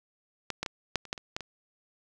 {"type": "clicks", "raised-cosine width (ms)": 0.2, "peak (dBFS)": [-14, -14, -16, -9, -29, -13, -25, -15, -22], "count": 9, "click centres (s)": [0.503, 0.63, 0.662, 0.957, 1.053, 1.129, 1.178, 1.365, 1.407], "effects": []}